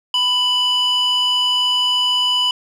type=tone with band-pass filter; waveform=square; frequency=993 Hz; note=B5; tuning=9 cents sharp; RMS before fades=-17 dBFS; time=0.14-2.51 s; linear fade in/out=2 ms; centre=3100 Hz; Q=3; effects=none